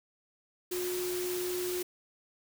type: tone in noise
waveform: sine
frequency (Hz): 360.4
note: F#4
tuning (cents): -45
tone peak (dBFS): -32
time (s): 0.71-1.83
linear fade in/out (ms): 10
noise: white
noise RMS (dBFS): -39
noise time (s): 0.71-1.83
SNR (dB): +4
effects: none